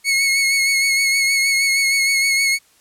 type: tone with vibrato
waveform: sawtooth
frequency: 2190 Hz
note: C#7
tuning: 22 cents flat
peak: -11 dBFS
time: 0.04-2.59 s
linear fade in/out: 50 ms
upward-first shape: sine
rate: 6.4 Hz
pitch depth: 28 cents each way
effects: white hiss -55 dBFS RMS until 2.8 s + low-pass 12000 Hz 12 dB/octave